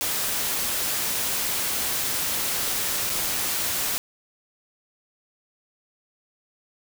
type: noise with dropouts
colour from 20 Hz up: white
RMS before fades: -26 dBFS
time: 0.01-3.98 s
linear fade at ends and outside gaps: 0 ms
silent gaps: 3.096-3.1 s
effects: none